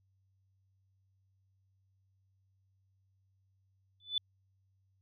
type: tone with exponential growth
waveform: sine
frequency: 3493 Hz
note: A7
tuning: 13 cents flat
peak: -26 dBFS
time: 4-4.18 s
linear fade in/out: 2 ms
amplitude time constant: 37 ms
effects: added 96 Hz sine -70 dBFS peak until 5.01 s